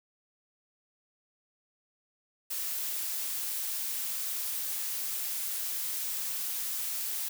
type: noise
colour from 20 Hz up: blue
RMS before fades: -34 dBFS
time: 2.5-7.29 s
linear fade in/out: 10 ms
effects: none